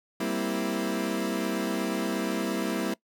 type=chord; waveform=30% pulse; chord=C dominant seventh; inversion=second; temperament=equal; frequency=196 / 233.1 / 261.6 / 329.6 Hz; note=G3 / Bb3 / C4 / E4; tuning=0 / 0 / 0 / 0 cents; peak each=-30 / -30 / -32 / -29 dBFS; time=0.2-2.94 s; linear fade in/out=5 ms; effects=noise-tail reverb RT60 0.1 s tail -21 dB re dry